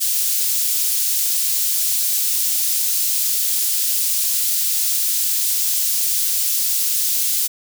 white high-pass noise, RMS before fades -19 dBFS, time 0-7.48 s, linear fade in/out 20 ms, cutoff 4700 Hz, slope 12 dB/octave, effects none

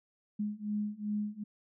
sine beating tone pair, 207.7 / 210.3 Hz, G#3 / G#3, 0 / +22 cents, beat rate 2.6 Hz, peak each -36 / -35 dBFS, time 0.39-1.44 s, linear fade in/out 10 ms, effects none

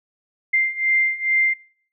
sine beating tone pair, 2093 / 2095.3 Hz, C7 / C7, 0 / +2 cents, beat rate 2.3 Hz, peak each -21 / -19 dBFS, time 0.53-1.54 s, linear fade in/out 10 ms, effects noise-tail reverb RT60 0.6 s tail -26 dB re dry

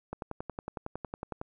click train, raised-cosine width 1 ms, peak -22 dBFS, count 15, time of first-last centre 0.13-1.414 s, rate 10.9 Hz, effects none

